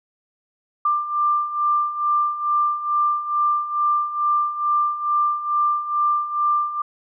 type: beating tone pair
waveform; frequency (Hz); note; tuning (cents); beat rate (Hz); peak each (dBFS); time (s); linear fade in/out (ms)
sine; 1186 / 1188.3; D6 / D6; +17 / +20; 2.3; -24 / -19; 0.85-6.82; 5
effects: none